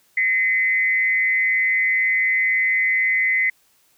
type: tone with frequency modulation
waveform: sine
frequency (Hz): 2041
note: C7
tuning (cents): -44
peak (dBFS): -16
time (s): 0.17-3.5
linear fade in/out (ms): 5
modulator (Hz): 180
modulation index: 0.53
effects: white hiss -60 dBFS RMS until 3.97 s